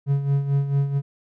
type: tone with tremolo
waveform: triangle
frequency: 140 Hz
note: C#3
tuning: 18 cents sharp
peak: -14 dBFS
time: 0.06-1.02 s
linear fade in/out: 50 ms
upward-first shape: sine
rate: 4.5 Hz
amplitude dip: 65%
effects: none